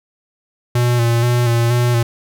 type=tone with vibrato; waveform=square; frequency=119.4 Hz; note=A#2; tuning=42 cents sharp; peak=-13 dBFS; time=0.75-2.03 s; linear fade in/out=5 ms; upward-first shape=square; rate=2.1 Hz; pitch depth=31 cents each way; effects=none